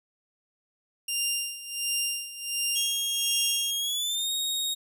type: tone with tremolo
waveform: 15% pulse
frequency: 2794 Hz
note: F7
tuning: in tune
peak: -18 dBFS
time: 1.08-3.71 s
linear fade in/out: 5 ms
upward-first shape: sine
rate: 1.4 Hz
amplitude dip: 80%
type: tone with pitch glide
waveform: sawtooth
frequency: 3263 to 3748 Hz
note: G#7 to A#7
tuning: -31 to +9 cents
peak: -24 dBFS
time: 2.75-4.75 s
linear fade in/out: 20 ms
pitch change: +240 cents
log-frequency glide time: 3.78-4.32 s
effects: none